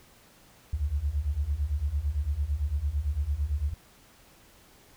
sine beating tone pair, 67.5 / 76.4 Hz, C#2 / D#2, -45 / -31 cents, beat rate 8.9 Hz, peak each -30 / -28 dBFS, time 0.73-3.74 s, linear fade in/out 5 ms, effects pink hiss -57 dBFS RMS until 4.96 s

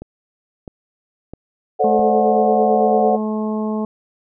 click train, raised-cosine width 2 ms, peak -19 dBFS, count 4, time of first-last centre 0.02-1.994 s, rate 1.52 Hz
sine chord, D dominant seventh, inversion second, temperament equal with one note detuned, 440 / 523.3 / 587.3 / 733.6 Hz, A4 / C5 / D5 / F#5, 0 / 0 / 0 / -15 cents, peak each -18 / -21 / -21 / -16 dBFS, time 1.79-3.17 s, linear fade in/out 20 ms
harmonic tone, 215.5 Hz, A3, 36 cents flat, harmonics 1 / 2 / 3 / 4 / 5, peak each -20 / -26 / -30 / -32 / -34 dBFS, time 1.84-3.85 s, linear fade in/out 2 ms
effects none

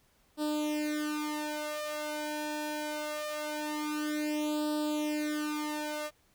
sawtooth tone with flanger, 301.3 Hz, D4, 44 cents sharp, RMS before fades -34 dBFS, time 0.37-6.11 s, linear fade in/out 50 ms, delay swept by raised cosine 0.23 to 2.13 ms, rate 0.23 Hz, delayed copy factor +0.95, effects pink hiss -68 dBFS RMS until 6.34 s

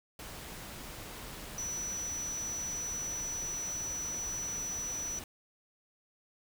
sine tone in noise, 5920 Hz, F#8, in tune, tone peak -35 dBFS, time 1.58-5.19 s, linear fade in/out 2 ms, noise pink, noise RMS -45 dBFS, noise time 0.19-5.24 s, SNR +7 dB, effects none

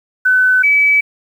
sine tone pair in turn, 1509 / 2291 Hz, F#6 / D7, +34 / -44 cents, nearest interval perfect fifth, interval 722 cents, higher second, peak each -8 dBFS, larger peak neither, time 0.25-0.63 / 0.63-1.01 s, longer neither, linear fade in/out 10 ms, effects 7-bit

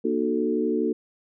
sine tone cluster, 235.5 / 302 / 367.6 / 439.5 Hz, A#3 / D4 / F#4 / A4, +18 / +48 / -11 / -2 cents, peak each -27 dBFS, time 0.04-0.93 s, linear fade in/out 10 ms, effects none

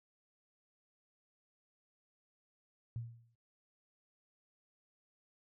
sine tone with exponential decay, 116.54 Hz, A#2, in tune, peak -36 dBFS, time 2.96-3.35 s, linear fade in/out 0 ms, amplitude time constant 84 ms, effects noise-tail reverb RT60 0.2 s tail -18 dB re dry

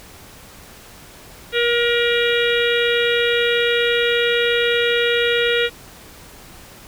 harmonic tone, 474.8 Hz, A#4, 32 cents sharp, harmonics 1 / 3 / 4 / 5 / 6 / 7 / 8, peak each -18 / -23 / -24 / -25 / -26 / -26 / -27 dBFS, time 1.52-5.7 s, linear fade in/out 50 ms, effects pink hiss -42 dBFS RMS until 6.87 s

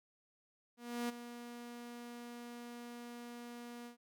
sawtooth tone with ADSR envelope, 239.3 Hz, A#3, 46 cents sharp, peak -31 dBFS, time 0.77-3.97 s, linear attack 320 ms, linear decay 16 ms, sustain -12 dB, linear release 110 ms, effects none

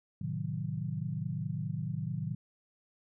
sine chord, A diminished seventh, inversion none, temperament equal, 110 / 130.81 / 155.56 / 185 Hz, A2 / C3 / Eb3 / Gb3, 0 / 0 / 0 / 0 cents, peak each -39 / -39 / -36 / -40 dBFS, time 0.21-2.35 s, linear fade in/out 5 ms, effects none

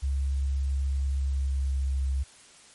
sine tone with pitch glide, 68.4 to 67.26 Hz, C#2 to C2, -23 to +48 cents, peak -24 dBFS, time 0.02-2.24 s, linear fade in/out 20 ms, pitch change -29 cents, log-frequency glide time 1.07-1.98 s, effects white hiss -53 dBFS RMS until 2.74 s + MP3 48 kbps

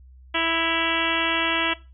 harmonic tone with a mistuned harmonic, 329.6 Hz, E4, in tune, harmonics 1 / 2 / 3 / 4 / 5 / 6 / 7 / 8 / 9 / 10, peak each -30 / -30 / -30 / -30 / -30 / -30 / -30 / -30 / -30 / -30 dBFS, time 0.34-1.74 s, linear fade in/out 10 ms, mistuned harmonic 8, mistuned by +39 cents, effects noise-tail reverb RT60 0.3 s tail -19 dB re dry + added 64 Hz sine -45 dBFS peak until 1.93 s

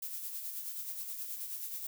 violet noise with tremolo, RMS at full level -39 dBFS, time 0.02-1.87 s, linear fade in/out 5 ms, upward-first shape sine, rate 9.4 Hz, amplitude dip 45%, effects none

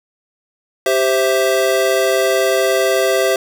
square chord, C major, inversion second, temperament equal, 392 / 523.3 / 659.3 Hz, G4 / C5 / E5, 0 / 0 / 0 cents, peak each -18 dBFS, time 0.86-3.36 s, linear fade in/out 2 ms, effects none

